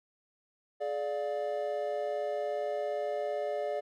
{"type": "chord", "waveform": "triangle", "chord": "D diminished", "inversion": "second", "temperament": "just", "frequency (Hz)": [422.9, 587.3, 704.8], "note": ["Ab4", "D5", "F5"], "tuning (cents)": [31, 0, 16], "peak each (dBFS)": [-35, -31, -36], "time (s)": [0.8, 3.81], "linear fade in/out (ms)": 20, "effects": []}